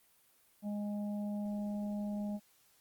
harmonic tone, 206.5 Hz, G#3, 10 cents flat, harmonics 1 / 3 / 4, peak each -35 / -46 / -53 dBFS, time 0.62-2.4 s, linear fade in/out 50 ms, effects white hiss -68 dBFS RMS until 2.8 s + Opus 32 kbps

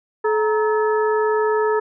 harmonic tone with a mistuned harmonic, 430.5 Hz, A4, 38 cents flat, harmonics 1 / 2 / 3 / 4, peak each -17 / -23 / -27 / -29 dBFS, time 0.24-1.8 s, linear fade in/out 10 ms, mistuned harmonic 2, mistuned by +140 cents, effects none

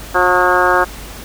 harmonic tone with a mistuned harmonic, 180 Hz, F#3, 47 cents flat, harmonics 2 / 3 / 4 / 5 / 6 / 7 / 8 / 9, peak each -18 / -18 / -18 / -18 / -18 / -18 / -18 / -18 dBFS, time 0.14-0.85 s, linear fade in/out 20 ms, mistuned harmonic 6, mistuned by +23 cents, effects added 50 Hz sine -33 dBFS peak until 1.24 s + pink hiss -33 dBFS RMS until 1.24 s

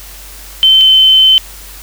sine tone pair in turn, 3084 / 3070 Hz, G7 / G7, -29 / -37 cents, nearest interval unison, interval 8 cents, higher first, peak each -3 dBFS, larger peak neither, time 0.63-0.81 / 0.81-1.38 s, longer second, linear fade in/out 0 ms, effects added 48 Hz sine -33 dBFS peak until 1.82 s + white hiss -33 dBFS RMS until 1.82 s

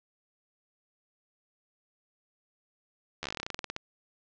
slowing click train, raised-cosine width 0.2 ms, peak -17 dBFS, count 18, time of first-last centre 3.23-3.764 s, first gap 12 ms, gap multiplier 1.11, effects low-pass 6000 Hz 12 dB/octave

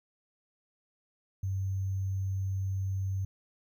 sine tone with sample-and-hold, 96 Hz, G2, 36 cents flat, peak -29 dBFS, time 1.43-3.25 s, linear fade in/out 5 ms, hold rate 6300 Hz, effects none

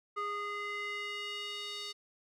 square tone with band-pass filter sweep, 411.2 Hz, G#4, 17 cents flat, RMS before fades -39 dBFS, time 0.16-1.93 s, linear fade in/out 20 ms, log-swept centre 1300 to 4200 Hz, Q 2.6, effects none

